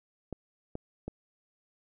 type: clicks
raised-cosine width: 2 ms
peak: -23 dBFS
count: 3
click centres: 0.327 / 0.754 / 1.08 s
effects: none